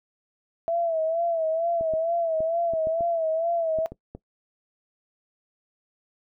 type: tone with vibrato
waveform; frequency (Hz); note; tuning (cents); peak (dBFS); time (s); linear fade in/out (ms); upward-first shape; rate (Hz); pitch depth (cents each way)
sine; 659.3; E5; 0; -22; 0.68-3.86; 0; sine; 2.2; 66
type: clicks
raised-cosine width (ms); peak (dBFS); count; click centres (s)
2; -24; 9; 1.81 / 1.937 / 2.405 / 2.736 / 2.871 / 3.008 / 3.787 / 3.92 / 4.15
effects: noise-tail reverb RT60 0.1 s tail -19 dB re dry